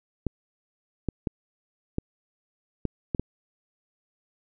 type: clicks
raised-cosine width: 3 ms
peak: -13 dBFS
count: 7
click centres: 0.267 / 1.087 / 1.272 / 1.984 / 2.853 / 3.148 / 3.196 s
effects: none